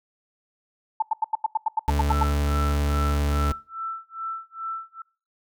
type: tone bursts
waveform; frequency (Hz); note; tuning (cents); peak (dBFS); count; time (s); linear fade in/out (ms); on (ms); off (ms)
sine; 880; A5; 0; -18; 12; 1-2.233; 5; 23; 87
type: tone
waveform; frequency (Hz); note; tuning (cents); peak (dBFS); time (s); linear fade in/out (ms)
40% pulse; 72.5; D2; -22; -20; 1.88-3.52; 0
type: tone with tremolo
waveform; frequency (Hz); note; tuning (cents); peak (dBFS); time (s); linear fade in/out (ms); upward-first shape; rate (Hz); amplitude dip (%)
sine; 1331; E6; +16; -27; 2.09-5.02; 5; sine; 2.4; 100
effects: noise-tail reverb RT60 0.4 s tail -25 dB re dry